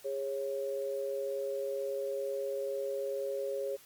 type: tone pair together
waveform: sine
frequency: 409.9 / 548.2 Hz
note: G#4 / C#5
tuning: -23 / -19 cents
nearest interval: perfect fourth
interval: 504 cents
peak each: -36 / -34 dBFS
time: 0.04-3.77 s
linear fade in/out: 20 ms
effects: white hiss -57 dBFS RMS until 3.85 s + MP3 96 kbps